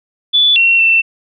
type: tone with pitch steps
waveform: sine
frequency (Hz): 3463 / 2726 / 2684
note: A7 / F7 / E7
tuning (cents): -28 / -43 / +31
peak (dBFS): -7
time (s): 0.33-1.02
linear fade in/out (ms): 20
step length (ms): 230
effects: none